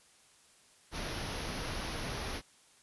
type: band-stop noise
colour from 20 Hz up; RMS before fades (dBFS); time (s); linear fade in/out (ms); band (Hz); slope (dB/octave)
pink; -38; 0.91-2.42; 50; 6200 to 10000; 96
effects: white hiss -63 dBFS RMS until 2.82 s + resampled to 24000 Hz